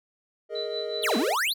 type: chord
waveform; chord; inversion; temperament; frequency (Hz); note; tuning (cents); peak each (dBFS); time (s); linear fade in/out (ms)
triangle; Ab suspended second; none; equal; 415.3 / 466.2 / 622.3; Ab4 / Bb4 / Eb5; 0 / 0 / 0; -32; 0.49-1.36; 50
type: tone with tremolo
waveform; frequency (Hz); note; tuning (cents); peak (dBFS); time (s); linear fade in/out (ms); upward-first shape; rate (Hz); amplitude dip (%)
sine; 3978; B7; +12; -30; 0.55-1.28; 5; triangle; 5.4; 95
type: exponential two-way sweep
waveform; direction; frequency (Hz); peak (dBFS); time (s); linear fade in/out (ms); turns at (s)
square; down then up; 4744 to 207.7 to 4744; -24; 1.02-1.54; 20; 1.17
effects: none